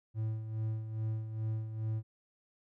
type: tone with tremolo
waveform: triangle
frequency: 110 Hz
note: A2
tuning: in tune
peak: -29 dBFS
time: 0.14-2.03 s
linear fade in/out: 50 ms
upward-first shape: sine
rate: 2.4 Hz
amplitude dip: 60%
effects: none